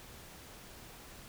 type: silence
effects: pink hiss -52 dBFS RMS until 1.28 s